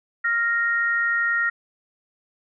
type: tone pair together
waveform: sine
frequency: 1396.9 / 1864.7 Hz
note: F6 / A#6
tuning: 0 / 0 cents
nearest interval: perfect fourth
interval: 500 cents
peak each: -23 / -21 dBFS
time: 0.24-1.5 s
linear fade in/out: 10 ms
effects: none